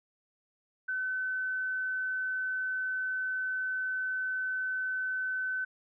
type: tone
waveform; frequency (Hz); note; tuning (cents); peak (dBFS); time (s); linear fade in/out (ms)
sine; 1518; F#6; +44; -30; 0.88-5.65; 10
effects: none